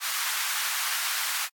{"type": "high-pass noise", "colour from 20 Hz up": "pink", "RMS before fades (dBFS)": -29, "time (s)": [0, 1.49], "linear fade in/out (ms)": 50, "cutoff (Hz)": 1100, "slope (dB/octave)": 24, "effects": ["AAC 64 kbps"]}